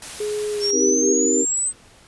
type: noise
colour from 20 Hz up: white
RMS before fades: -34 dBFS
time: 0.02-0.71 s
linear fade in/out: 2 ms
type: tone with pitch glide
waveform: sine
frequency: 420 to 396.4 Hz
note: G#4 to G4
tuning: +19 to +19 cents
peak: -22 dBFS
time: 0.2-1.13 s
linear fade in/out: 5 ms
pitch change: -100 cents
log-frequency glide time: 0.5-0.86 s
type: exponential sweep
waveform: sine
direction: up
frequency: 5400 to 8260 Hz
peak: -19 dBFS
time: 0.6-1.73 s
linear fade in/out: 50 ms
type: chord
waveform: sine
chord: C minor seventh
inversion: none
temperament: just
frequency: 261.6 / 314 / 392.4 / 470.9 Hz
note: C4 / Eb4 / G4 / Bb4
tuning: 0 / +16 / +2 / +18 cents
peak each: -23 dBFS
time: 0.72-1.46 s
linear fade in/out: 50 ms
effects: pink hiss -50 dBFS RMS until 2.07 s + resampled to 24000 Hz